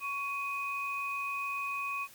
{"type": "tone pair together", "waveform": "sine", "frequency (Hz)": [1113.6, 2500], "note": ["C#6", "D#7"], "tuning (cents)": [8, 8], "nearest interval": "octave + major second", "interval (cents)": 1400, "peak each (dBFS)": [-36, -35], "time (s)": [0, 2.08], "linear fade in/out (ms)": 50, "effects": ["white hiss -55 dBFS RMS until 2.14 s"]}